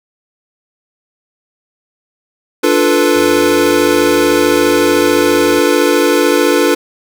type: chord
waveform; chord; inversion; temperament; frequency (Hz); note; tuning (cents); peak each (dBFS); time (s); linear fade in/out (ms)
square; B half-diminished seventh; first; equal; 293.7 / 349.2 / 440 / 493.9; D4 / F4 / A4 / B4; 0 / 0 / 0 / 0; -15; 2.63-6.75; 10
type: tone with vibrato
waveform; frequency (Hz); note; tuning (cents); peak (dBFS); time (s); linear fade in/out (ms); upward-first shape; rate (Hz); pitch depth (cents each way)
15% pulse; 81.1; E2; -28; -22; 3.15-5.6; 5; sine; 0.65; 100
effects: none